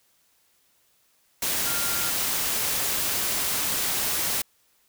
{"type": "tone in noise", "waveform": "sine", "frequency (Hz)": 1396.9, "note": "F6", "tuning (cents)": 0, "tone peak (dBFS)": -35, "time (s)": [1.66, 2.1], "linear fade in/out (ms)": 5, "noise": "white", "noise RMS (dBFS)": -26, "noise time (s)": [1.42, 4.42], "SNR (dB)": -12, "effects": ["white hiss -65 dBFS RMS until 4.88 s"]}